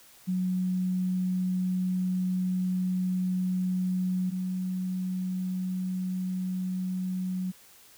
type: tone pair in turn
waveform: sine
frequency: 183.9 / 184.71 Hz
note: F#3 / F#3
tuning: -10 / -3 cents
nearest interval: unison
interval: 7 cents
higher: second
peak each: -25 / -28 dBFS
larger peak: first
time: 0.27-4.31 / 4.31-7.52 s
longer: first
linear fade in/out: 20 ms
effects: white hiss -55 dBFS RMS until 7.97 s